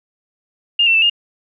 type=tone with pitch steps; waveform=sine; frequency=2820 / 2698 / 2646 / 2831 Hz; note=F7 / E7 / E7 / F7; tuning=+16 / +40 / +6 / +23 cents; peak=-10 dBFS; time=0.79-1.098 s; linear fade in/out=5 ms; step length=77 ms; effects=none